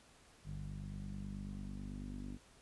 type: tone with low-pass filter sweep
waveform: sawtooth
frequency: 49.11 Hz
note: G1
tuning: 4 cents sharp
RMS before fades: -45 dBFS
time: 0.44-2.39 s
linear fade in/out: 50 ms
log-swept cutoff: 160 to 260 Hz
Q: 5
effects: pink hiss -64 dBFS RMS until 2.61 s + resampled to 24000 Hz